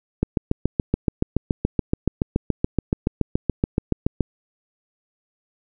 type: click train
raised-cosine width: 3 ms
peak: -5 dBFS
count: 29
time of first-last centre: 0.23-4.207 s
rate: 7.04 Hz
effects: none